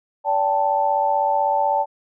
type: chord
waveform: sine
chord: D suspended fourth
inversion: none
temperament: equal with one note detuned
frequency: 575.2 / 784 / 880 Hz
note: D5 / G5 / A5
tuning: -36 / 0 / 0 cents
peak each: -23 / -22 / -19 dBFS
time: 0.24-1.86 s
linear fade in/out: 50 ms
effects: none